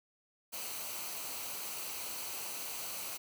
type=noise with comb filter; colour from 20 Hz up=white; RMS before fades=-41 dBFS; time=0.52-3.18 s; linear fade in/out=20 ms; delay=0.57 ms; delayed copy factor=-0.5; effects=none